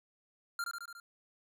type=tone with echo; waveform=square; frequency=1391 Hz; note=F6; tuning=7 cents flat; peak=-34 dBFS; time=0.59-0.64 s; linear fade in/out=2 ms; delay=72 ms; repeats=5; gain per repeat=-3 dB; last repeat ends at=1 s; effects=none